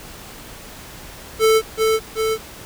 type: tone with echo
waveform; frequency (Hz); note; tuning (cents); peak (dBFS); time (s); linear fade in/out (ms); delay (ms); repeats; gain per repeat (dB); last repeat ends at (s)
square; 440.9; A4; +4; -12; 1.39-1.62; 50; 380; 2; -3; 2.38
effects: pink hiss -38 dBFS RMS until 2.65 s